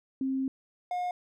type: tone pair in turn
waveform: sine / triangle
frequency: 265.8 / 717.6 Hz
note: C4 / F5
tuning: +27 / +47 cents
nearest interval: octave + perfect fourth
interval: 1720 cents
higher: second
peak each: -27 dBFS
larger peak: neither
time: 0.21-0.48 / 0.91-1.11 s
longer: first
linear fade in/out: 2 ms
effects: none